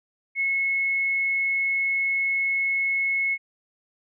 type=tone; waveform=sine; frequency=2185 Hz; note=C#7; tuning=26 cents flat; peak=-21 dBFS; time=0.35-3.38 s; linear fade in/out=50 ms; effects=none